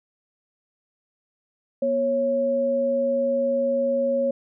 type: tone pair together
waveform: sine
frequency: 241.4 / 550 Hz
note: B3 / C#5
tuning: -39 / -14 cents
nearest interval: octave + major second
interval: 1425 cents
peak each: -28 / -20 dBFS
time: 1.82-4.31 s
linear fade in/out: 5 ms
effects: none